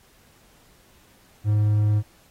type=tone; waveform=triangle; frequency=105.3 Hz; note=G#2; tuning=24 cents sharp; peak=-15 dBFS; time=1.44-2.03 s; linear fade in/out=50 ms; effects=pink hiss -57 dBFS RMS until 2.3 s + AAC 48 kbps